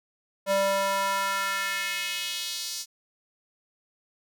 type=tone with high-pass filter sweep; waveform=square; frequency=196 Hz; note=G3; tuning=in tune; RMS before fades=-28 dBFS; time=0.46-2.86 s; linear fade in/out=50 ms; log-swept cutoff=520 to 5400 Hz; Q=2; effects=none